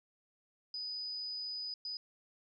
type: tone bursts at uneven times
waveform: sine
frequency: 4978 Hz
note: D#8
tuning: in tune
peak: -38 dBFS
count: 2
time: 0.74-1.74 / 1.85-1.97 s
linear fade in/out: 2 ms
effects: none